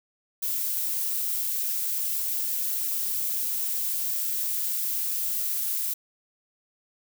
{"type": "noise", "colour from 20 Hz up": "violet", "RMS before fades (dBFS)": -28, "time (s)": [0.42, 5.94], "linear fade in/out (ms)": 10, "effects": []}